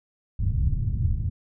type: low-pass noise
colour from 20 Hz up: white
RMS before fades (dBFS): -24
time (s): 0.39-1.3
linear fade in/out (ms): 5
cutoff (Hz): 120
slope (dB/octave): 24
effects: none